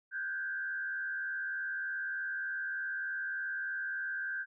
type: tone with frequency modulation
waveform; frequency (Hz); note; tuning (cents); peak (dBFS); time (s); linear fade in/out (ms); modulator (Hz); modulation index
sine; 1568; G6; 0; -34; 0.11-4.46; 50; 83.3; 0.85
effects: none